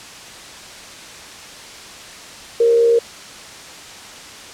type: tone with frequency modulation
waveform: sine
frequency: 466.2 Hz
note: A#4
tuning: in tune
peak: -10 dBFS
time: 2.6-2.99 s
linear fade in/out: 5 ms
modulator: 73 Hz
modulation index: 0.27
effects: white hiss -36 dBFS RMS until 4.53 s + low-pass 7000 Hz 12 dB/octave